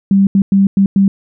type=tone bursts at uneven times; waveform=sine; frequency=196 Hz; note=G3; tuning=in tune; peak=-6 dBFS; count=5; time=0.11-0.27 / 0.35-0.42 / 0.52-0.67 / 0.77-0.86 / 0.96-1.08 s; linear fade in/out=2 ms; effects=none